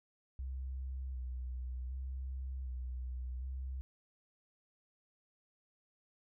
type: tone with vibrato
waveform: sine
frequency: 64 Hz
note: C2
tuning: 38 cents flat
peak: -38 dBFS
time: 0.39-3.81 s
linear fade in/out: 0 ms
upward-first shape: square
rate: 0.66 Hz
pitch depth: 35 cents each way
effects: none